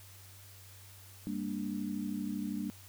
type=chord; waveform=sine; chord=G minor; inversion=none; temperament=equal with one note detuned; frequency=200.2 / 233.1 / 293.7 Hz; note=G3 / Bb3 / D4; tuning=+37 / 0 / 0 cents; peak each=-37 / -39 / -39 dBFS; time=1.27-2.7 s; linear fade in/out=0 ms; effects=added 96 Hz sine -54 dBFS peak until 2.88 s + white hiss -56 dBFS RMS until 2.88 s